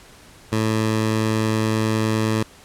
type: tone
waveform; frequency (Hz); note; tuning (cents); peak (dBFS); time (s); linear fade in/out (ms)
15% pulse; 109.8; A2; -3; -12; 0.52-2.43; 5
effects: pink hiss -47 dBFS RMS until 2.64 s + low-pass 11000 Hz 12 dB/octave